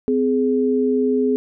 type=tone pair together; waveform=sine; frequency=256.5 / 419.7 Hz; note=C4 / G#4; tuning=-34 / +18 cents; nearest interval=major sixth; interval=852 cents; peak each=-18 dBFS; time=0.08-1.36 s; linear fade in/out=0 ms; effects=none